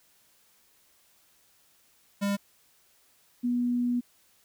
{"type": "tone pair in turn", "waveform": ["square", "sine"], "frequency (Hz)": [200.9, 243.6], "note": ["G3", "B3"], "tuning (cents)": [43, -24], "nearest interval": "minor third", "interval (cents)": 333, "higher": "second", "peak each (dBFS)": [-26, -24], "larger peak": "second", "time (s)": [[2.21, 2.37], [3.43, 4.01]], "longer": "second", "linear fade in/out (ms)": 20, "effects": ["white hiss -64 dBFS RMS until 4.44 s"]}